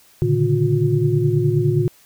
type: tone cluster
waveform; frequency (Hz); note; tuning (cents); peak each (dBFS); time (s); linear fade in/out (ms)
sine; 115 / 140.1 / 149.7 / 358.1; A#2 / C#3 / D3 / F4; -23 / +19 / +33 / +43; -20; 0.22-1.88; 0
effects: white hiss -52 dBFS RMS until 2.05 s